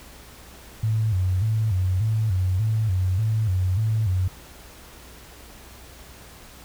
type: tone with vibrato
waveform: sine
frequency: 100.8 Hz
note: G2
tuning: 49 cents sharp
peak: -19 dBFS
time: 0.83-4.28 s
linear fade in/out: 5 ms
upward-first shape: square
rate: 1.7 Hz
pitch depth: 150 cents each way
effects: added 61 Hz sine -48 dBFS peak until 6.64 s + pink hiss -46 dBFS RMS until 6.64 s